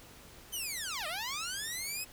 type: linear two-way sweep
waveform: 10% pulse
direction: down then up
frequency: 3136 to 593 to 2592 Hz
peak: -27 dBFS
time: 0.52-2.05 s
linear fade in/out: 20 ms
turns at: 1.07 s
effects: pink hiss -54 dBFS RMS until 2.12 s